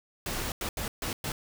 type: noise bursts at uneven times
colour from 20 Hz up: pink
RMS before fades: -33 dBFS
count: 5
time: 0.26-0.52 / 0.61-0.69 / 0.77-0.88 / 1.02-1.13 / 1.24-1.32 s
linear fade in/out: 2 ms
effects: none